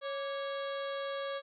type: harmonic tone with a mistuned harmonic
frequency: 552 Hz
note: C#5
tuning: 7 cents flat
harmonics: 1 / 2 / 3 / 4 / 5 / 6 / 7 / 8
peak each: -36 / -42 / -45 / -52 / -56 / -48 / -52 / -59 dBFS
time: 0.01-1.42 s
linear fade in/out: 50 ms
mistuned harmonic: 2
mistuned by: +89 cents
effects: none